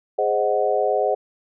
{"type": "chord", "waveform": "sine", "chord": "Ab dominant seventh", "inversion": "none", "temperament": "equal", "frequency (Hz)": [415.3, 523.3, 622.3, 740], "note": ["Ab4", "C5", "Eb5", "Gb5"], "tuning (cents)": [0, 0, 0, 0], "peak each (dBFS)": -23, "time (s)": [0.18, 1.15], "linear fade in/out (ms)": 10, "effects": []}